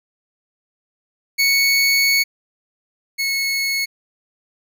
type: tone pair in turn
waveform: 25% pulse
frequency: 2217 / 2193 Hz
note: C#7 / C#7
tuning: 0 / -19 cents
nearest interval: unison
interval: 19 cents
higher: first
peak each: -10 / -15 dBFS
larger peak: first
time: 1.38-2.24 / 3.18-3.86 s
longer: first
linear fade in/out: 20 ms
effects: none